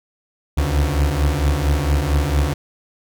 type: beating tone pair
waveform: 35% pulse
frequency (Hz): 69.3 / 73.7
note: C#2 / D2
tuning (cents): 0 / +7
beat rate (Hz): 4.4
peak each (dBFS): -18 / -16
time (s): 0.57-2.54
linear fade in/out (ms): 10
effects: none